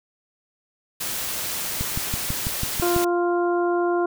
white noise, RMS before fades -28 dBFS, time 1-3.05 s, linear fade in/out 10 ms
click train, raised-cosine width 5 ms, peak -14 dBFS, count 8, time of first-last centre 1.81-2.963 s, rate 6.07 Hz
harmonic tone, 349.2 Hz, F4, in tune, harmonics 1 / 2 / 3 / 4, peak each -20 / -26 / -30 / -32 dBFS, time 2.82-4.06 s, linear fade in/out 5 ms
effects none

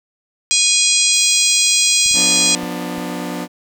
harmonic tone, 822 Hz, G#5, 18 cents flat, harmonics 3 / 4 / 5 / 6 / 7 / 8 / 9 / 10, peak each -20 / -20 / -20 / -20 / -20 / -20 / -20 / -20 dBFS, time 0.51-2.55 s, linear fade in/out 0 ms
white band-stop noise, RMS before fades -38 dBFS, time 1.13-2.52 s, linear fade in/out 5 ms, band 180 to 3500 Hz, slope 24 dB/octave
clicks, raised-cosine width 5 ms, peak -27 dBFS, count 5, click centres 2.061 / 2.113 / 2.144 / 2.633 / 2.982 s
sawtooth chord, B diminished, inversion second, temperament just, 177.8 / 246.9 / 296.3 Hz, F3 / B3 / D4, +31 / 0 / +15 cents, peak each -23 dBFS, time 2.13-3.48 s, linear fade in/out 50 ms
effects none

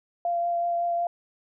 sine tone with vibrato, 690 Hz, F5, 21 cents flat, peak -23 dBFS, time 0.25-1.07 s, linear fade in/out 2 ms, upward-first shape triangle, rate 5.4 Hz, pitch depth 13 cents each way, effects none

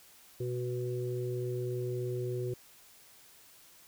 harmonic tone, 123.47 Hz, B2, in tune, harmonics 1 / 3 / 4, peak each -35 / -35 / -43 dBFS, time 0.4-2.54 s, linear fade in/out 5 ms, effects white hiss -58 dBFS RMS until 3.87 s

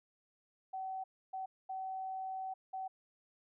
sine tone bursts at uneven times, 760 Hz, F#5, 46 cents sharp, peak -38 dBFS, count 4, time 0.73-1.04 / 1.33-1.46 / 1.69-2.54 / 2.73-2.88 s, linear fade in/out 10 ms, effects none

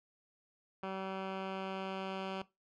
10% pulse tone with low-pass filter sweep, 191.2 Hz, G3, 43 cents flat, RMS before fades -40 dBFS, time 0.83-2.42 s, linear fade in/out 2 ms, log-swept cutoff 2100 to 3200 Hz, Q 1.2, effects noise-tail reverb RT60 0.2 s tail -18 dB re dry

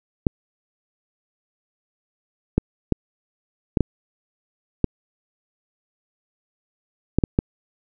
clicks, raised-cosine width 3 ms, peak -3 dBFS, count 9, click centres 0.268 / 2.58 / 2.923 / 3.772 / 3.807 / 4.843 / 7.186 / 7.238 / 7.389 s, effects none

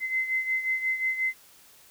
sine beating tone pair, 2056 / 2061.6 Hz, C7 / C7, -31 / -26 cents, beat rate 5.6 Hz, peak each -26 / -32 dBFS, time 0-1.34 s, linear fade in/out 50 ms, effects white hiss -55 dBFS RMS until 1.9 s

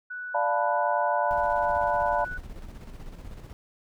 sine tone, 1480 Hz, F#6, in tune, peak -33 dBFS, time 0.1-2.38 s, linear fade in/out 10 ms
sine chord, B half-diminished seventh, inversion first, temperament equal, 587.3 / 698.5 / 880 / 987.8 Hz, D5 / F5 / A5 / B5, 0 / 0 / 0 / 0 cents, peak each -28 dBFS, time 0.34-2.25 s, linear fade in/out 10 ms
brown noise with tremolo, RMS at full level -39 dBFS, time 1.31-3.53 s, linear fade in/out 0 ms, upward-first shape square, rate 16 Hz, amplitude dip 45%
effects none

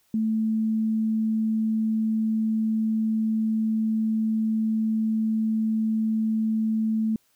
sine tone, 220 Hz, A3, in tune, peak -21 dBFS, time 0.14-7.16 s, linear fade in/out 2 ms, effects white hiss -66 dBFS RMS until 7.35 s

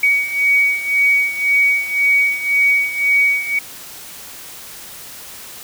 sine beating tone pair, 2253 / 2254.9 Hz, C#7 / C#7, +28 / +29 cents, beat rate 1.9 Hz, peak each -14 / -18 dBFS, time 0.03-3.59 s, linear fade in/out 5 ms, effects white hiss -35 dBFS RMS until 5.63 s

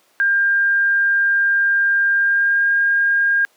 sine tone with pitch glide, 1600 to 1614.9 Hz, G6 to G#6, +35 to -49 cents, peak -13 dBFS, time 0.2-3.45 s, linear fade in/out 0 ms, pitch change +16 cents, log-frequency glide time 2.15-2.69 s, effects pink hiss -57 dBFS RMS until 3.56 s + high-pass 400 Hz 12 dB/octave

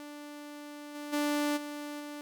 sawtooth tone with level steps, 293.7 Hz, D4, in tune, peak -39 / -35 / -24 / -34 / -36 dBFS, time 0-2.21 s, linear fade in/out 0 ms, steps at 0.94 / 1.12 / 1.56 / 1.99 s, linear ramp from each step 20 ms, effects none

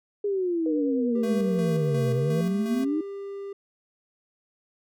sine exponential two-way sweep, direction down then up, 415.3 to 125.9 to 323.6 Hz, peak -23 dBFS, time 0.24-3.01 s, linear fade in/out 5 ms, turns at 2.13 s
sine tone with vibrato, 475.3 Hz, A#4, 34 cents sharp, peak -27 dBFS, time 0.66-2.41 s, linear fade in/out 2 ms, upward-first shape triangle, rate 10 Hz, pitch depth 61 cents each way
triangle tone with pitch glide, 394.3 to 397.5 Hz, G4 to G4, +10 to +24 cents, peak -31 dBFS, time 1.15-3.53 s, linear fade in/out 5 ms, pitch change +14 cents, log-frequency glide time 1.33-1.98 s
square tone with tremolo, 224.2 Hz, A3, 33 cents sharp, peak -31 dBFS, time 1.23-2.85 s, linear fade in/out 5 ms, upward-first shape square, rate 2.8 Hz, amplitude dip 50%
effects none

